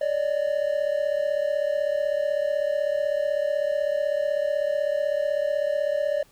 triangle tone pair together, 570 / 606 Hz, C#5 / D#5, +48 / -46 cents, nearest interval minor second, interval 106 cents, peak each -23 dBFS, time 0.01-6.23 s, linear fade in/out 5 ms, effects pink hiss -58 dBFS RMS until 6.31 s

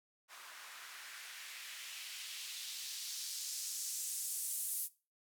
blue noise with band-pass filter sweep, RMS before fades -44 dBFS, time 0.28-4.89 s, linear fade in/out 50 ms, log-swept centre 1100 to 11000 Hz, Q 1.4, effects noise-tail reverb RT60 0.3 s tail -18 dB re dry

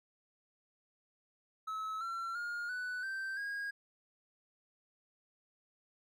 triangle tone with pitch steps, 1294 / 1356 / 1420.9 / 1489 / 1560.3 / 1635.1 Hz, E6 / E6 / F6 / F#6 / G6 / G#6, -32 / +49 / +29 / +11 / -9 / -27 cents, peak -35 dBFS, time 1.67-3.71 s, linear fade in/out 10 ms, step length 340 ms, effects none

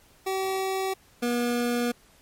25% pulse tone pair in turn, 382.1 / 240.7 Hz, G4 / B3, -44 / -44 cents, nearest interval minor sixth, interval 800 cents, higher first, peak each -22 / -20 dBFS, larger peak second, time 0.26-0.94 / 1.22-1.92 s, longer second, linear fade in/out 10 ms, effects pink hiss -58 dBFS RMS until 2.21 s + MP3 64 kbps

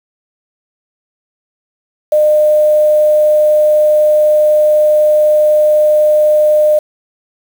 sine tone with quantisation, 606 Hz, D#5, 46 cents flat, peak -6 dBFS, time 2.12-6.79 s, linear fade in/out 5 ms, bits 5, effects none

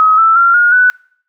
sine tone with pitch steps, 1273 / 1324 / 1377 / 1432.2 / 1489.6 Hz, D#6 / E6 / F6 / F6 / F#6, +39 / +7 / -25 / +43 / +11 cents, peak -5 dBFS, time 0-0.9 s, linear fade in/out 0 ms, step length 180 ms, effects noise-tail reverb RT60 0.6 s tail -26 dB re dry

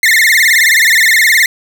40% pulse tone with vibrato, 1952 Hz, B6, 21 cents flat, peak -5 dBFS, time 0.03-1.46 s, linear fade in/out 2 ms, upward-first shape sine, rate 19 Hz, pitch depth 180 cents each way, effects none

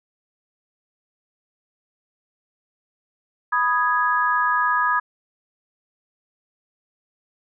sine chord, G# minor, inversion first, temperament equal, 987.8 / 1244.5 / 1661.2 Hz, B5 / D#6 / G#6, 0 / 0 / 0 cents, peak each -22 / -21 / -22 dBFS, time 3.52-5 s, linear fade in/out 10 ms, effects none

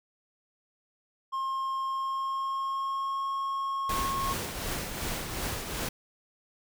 triangle tone with pitch glide, 1068 to 1088.6 Hz, C6 to C#6, +35 to -32 cents, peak -27 dBFS, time 1.32-4.34 s, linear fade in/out 20 ms, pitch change +33 cents, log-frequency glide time 1.84-3.27 s
pink noise with tremolo, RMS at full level -32 dBFS, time 3.89-5.89 s, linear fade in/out 5 ms, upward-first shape triangle, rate 2.7 Hz, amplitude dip 50%
effects none

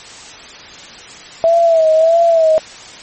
sine tone with vibrato, 654 Hz, E5, 14 cents flat, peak -7 dBFS, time 1.44-2.58 s, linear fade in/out 0 ms, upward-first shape sine, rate 1.6 Hz, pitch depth 63 cents each way, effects white hiss -34 dBFS RMS until 3.02 s + MP3 32 kbps

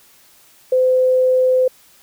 sine tone, 512 Hz, C5, 38 cents flat, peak -11 dBFS, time 0.72-1.68 s, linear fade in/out 5 ms, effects white hiss -50 dBFS RMS until 2.02 s

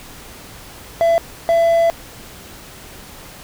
triangle tone bursts at uneven times, 670 Hz, E5, 28 cents sharp, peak -9 dBFS, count 2, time 1.01-1.18 / 1.49-1.9 s, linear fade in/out 0 ms, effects pink hiss -38 dBFS RMS until 3.43 s

